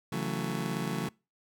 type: chord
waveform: 30% pulse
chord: F# minor seventh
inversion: second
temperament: just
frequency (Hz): 138.75 / 166.5 / 185 / 222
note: C#3 / E3 / F#3 / A3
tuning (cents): +2 / +18 / 0 / +16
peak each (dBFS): -34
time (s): 0.12-1.09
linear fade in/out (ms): 5
effects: noise-tail reverb RT60 0.3 s tail -25 dB re dry